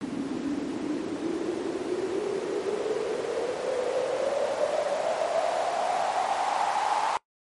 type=noise with band-pass filter sweep; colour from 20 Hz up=white; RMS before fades=-28 dBFS; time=0.01-7.17 s; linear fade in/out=0 ms; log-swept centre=260 to 890 Hz; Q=7.9; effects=noise-tail reverb RT60 0.1 s tail -21 dB re dry + MP3 48 kbps